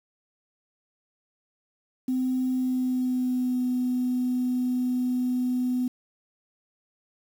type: tone with pitch glide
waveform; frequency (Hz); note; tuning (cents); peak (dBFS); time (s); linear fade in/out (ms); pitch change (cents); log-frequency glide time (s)
sine; 256.3 to 250.4; C4 to B3; -36 to +24; -22; 2.08-5.88; 5; -40; 2.51-3.6
effects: tanh soft clip ceiling -18 dBFS + 8-bit